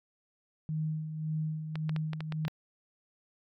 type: tone with tremolo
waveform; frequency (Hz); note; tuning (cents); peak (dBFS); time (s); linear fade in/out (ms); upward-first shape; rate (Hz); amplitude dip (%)
sine; 156; D#3; +5; -29; 0.69-2.48; 0; sine; 1.8; 55
type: clicks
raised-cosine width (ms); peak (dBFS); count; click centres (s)
0.3; -23; 8; 1.756 / 1.894 / 1.963 / 2.133 / 2.206 / 2.323 / 2.451 / 2.481
effects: none